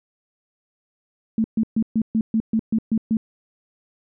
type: tone bursts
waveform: sine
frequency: 222.1 Hz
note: A3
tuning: 16 cents sharp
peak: -16 dBFS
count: 10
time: 1.38-3.17 s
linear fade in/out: 2 ms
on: 62 ms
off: 130 ms
effects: none